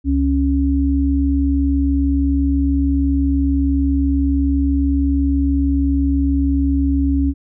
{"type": "tone pair together", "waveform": "sine", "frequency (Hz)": [69.3, 276.8], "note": ["C#2", "C#4"], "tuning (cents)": [0, -2], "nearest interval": "2 octaves", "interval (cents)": 2398, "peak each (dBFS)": -16, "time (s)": [0.04, 7.34], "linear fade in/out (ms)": 50, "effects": []}